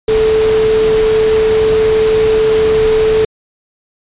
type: tone in noise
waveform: sine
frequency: 437.8 Hz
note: A4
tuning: 9 cents flat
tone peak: -8 dBFS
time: 0.08-3.25 s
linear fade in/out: 5 ms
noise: pink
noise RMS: -21 dBFS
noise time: 0.08-3.25 s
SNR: +10 dB
effects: resampled to 8000 Hz